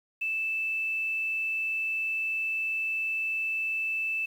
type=tone; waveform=sine; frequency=2637 Hz; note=E7; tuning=in tune; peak=-27 dBFS; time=0.21-4.26 s; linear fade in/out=10 ms; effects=9-bit